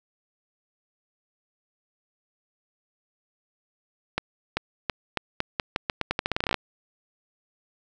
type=accelerating click train; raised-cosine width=0.3 ms; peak=-8 dBFS; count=21; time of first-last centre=4.18-6.543 s; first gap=390 ms; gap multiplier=0.84; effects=none